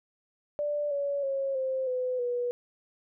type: tone with pitch steps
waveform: sine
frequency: 587.3 / 565.7 / 544.8 / 524.7 / 505.4 / 486.8 Hz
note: D5 / C#5 / C#5 / C5 / B4 / B4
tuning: 0 / +35 / -30 / +5 / +40 / -25 cents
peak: -27 dBFS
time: 0.59-2.51 s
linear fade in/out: 0 ms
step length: 320 ms
effects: none